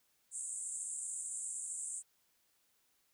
pink band-pass noise, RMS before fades -42 dBFS, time 0.31-2.03 s, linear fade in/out 50 ms, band 7300 to 9300 Hz, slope 96 dB/octave, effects white hiss -75 dBFS RMS until 3.13 s

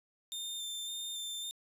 sawtooth tone with vibrato, 3600 Hz, A7, 39 cents sharp, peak -35 dBFS, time 0.32-1.51 s, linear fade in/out 0 ms, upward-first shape square, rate 1.8 Hz, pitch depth 13 cents each way, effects resampled to 32000 Hz + 11-bit

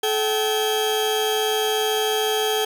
40% pulse tone cluster, 431.4 / 769 / 3227 Hz, A4 / G5 / G7, -34 / -33 / +50 cents, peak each -21 / -26 / -25 dBFS, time 0.03-2.65 s, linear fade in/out 5 ms, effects 8-bit

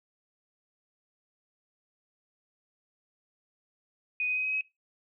sine tone with pitch steps, 2489 / 2503 / 2518 / 2533 / 2547 Hz, D#7 / D#7 / D#7 / D#7 / D#7, 0 / +10 / +20 / +30 / +40 cents, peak -27 dBFS, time 4.2-4.61 s, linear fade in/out 2 ms, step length 82 ms, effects noise-tail reverb RT60 0.2 s tail -19 dB re dry

